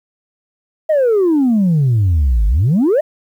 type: exponential two-way sweep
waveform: sine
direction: down then up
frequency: 647 to 48.75 to 647 Hz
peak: -8 dBFS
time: 0.89-3.01 s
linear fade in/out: 10 ms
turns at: 2.47 s
effects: tanh soft clip ceiling -8 dBFS + 8-bit